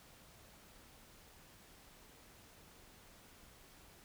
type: silence
effects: pink hiss -61 dBFS RMS until 4.04 s